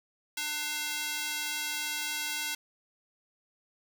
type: tone with high-pass filter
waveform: square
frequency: 299.4 Hz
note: D4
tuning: 33 cents sharp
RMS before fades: -34 dBFS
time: 0.37-2.55 s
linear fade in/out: 5 ms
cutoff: 2200 Hz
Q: 0.74
effects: none